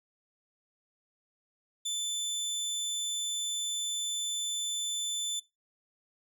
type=tone; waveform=25% pulse; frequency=3520 Hz; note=A7; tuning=in tune; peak=-27 dBFS; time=1.85-5.4 s; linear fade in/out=10 ms; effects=noise-tail reverb RT60 0.2 s tail -19 dB re dry